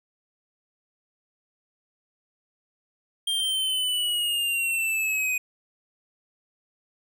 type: linear sweep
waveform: square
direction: down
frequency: 3200 to 2489 Hz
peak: -24 dBFS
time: 3.27-5.38 s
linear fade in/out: 5 ms
effects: none